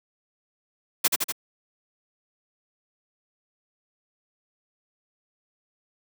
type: noise with echo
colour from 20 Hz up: white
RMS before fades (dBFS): -19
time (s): 1.04-1.08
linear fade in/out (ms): 10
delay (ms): 81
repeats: 3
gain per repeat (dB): -3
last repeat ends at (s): 1.323
effects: high-pass 200 Hz 12 dB/octave